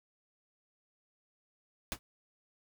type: noise with exponential decay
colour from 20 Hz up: pink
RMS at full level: -31 dBFS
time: 1.92-1.99 s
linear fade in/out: 0 ms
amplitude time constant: 15 ms
effects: none